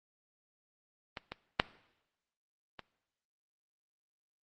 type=clicks; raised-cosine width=0.3 ms; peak=-22 / -23 / -7 / -28 dBFS; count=4; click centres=1.172 / 1.32 / 1.599 / 2.793 s; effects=noise-tail reverb RT60 0.9 s tail -19 dB re dry + Opus 24 kbps